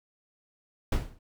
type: noise with exponential decay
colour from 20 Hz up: brown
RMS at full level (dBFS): -20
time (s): 0.92-1.19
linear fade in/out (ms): 5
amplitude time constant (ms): 57
effects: none